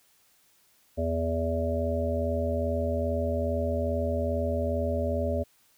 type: harmonic tone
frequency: 82.41 Hz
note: E2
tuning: in tune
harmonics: 1 / 3 / 5 / 7 / 8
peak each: -29 / -33 / -35 / -30 / -35 dBFS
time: 0.97-5.44 s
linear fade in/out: 20 ms
effects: white hiss -64 dBFS RMS until 5.77 s